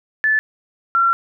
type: tone pair in turn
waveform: sine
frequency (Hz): 1742 / 1364.5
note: A6 / F6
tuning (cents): -18 / -41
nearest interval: major third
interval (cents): 423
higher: first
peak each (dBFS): -13 / -12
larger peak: second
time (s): 0.24-0.39 / 0.95-1.13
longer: second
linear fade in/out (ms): 0
effects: none